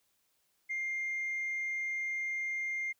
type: tone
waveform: sine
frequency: 2110 Hz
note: C7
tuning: 14 cents sharp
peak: -31 dBFS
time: 0.69-2.93 s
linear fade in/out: 20 ms
effects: tanh soft clip ceiling -30 dBFS + white hiss -75 dBFS RMS until 2.99 s